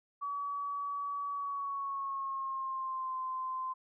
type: tone with pitch glide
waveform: sine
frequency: 1138 to 1037.5 Hz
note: C#6 to C6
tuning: +45 to -15 cents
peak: -34 dBFS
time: 0.21-3.74 s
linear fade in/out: 20 ms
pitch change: -160 cents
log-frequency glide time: 1.31-3.16 s
effects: none